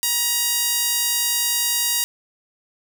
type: tone with high-pass filter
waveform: sawtooth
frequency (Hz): 950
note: A#5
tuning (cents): +33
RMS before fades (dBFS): -21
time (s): 0.03-2.04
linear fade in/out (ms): 0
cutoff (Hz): 4900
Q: 0.52
effects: none